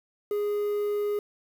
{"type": "tone with quantisation", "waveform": "triangle", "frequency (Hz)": 413.6, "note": "G#4", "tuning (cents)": -7, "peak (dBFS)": -23, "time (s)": [0.31, 1.19], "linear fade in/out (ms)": 2, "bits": 8, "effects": []}